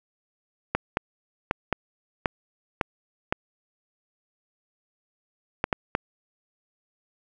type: clicks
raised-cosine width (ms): 0.5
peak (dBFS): -7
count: 10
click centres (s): 0.75 / 0.971 / 1.511 / 1.727 / 2.258 / 2.812 / 3.325 / 5.641 / 5.728 / 5.951
effects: none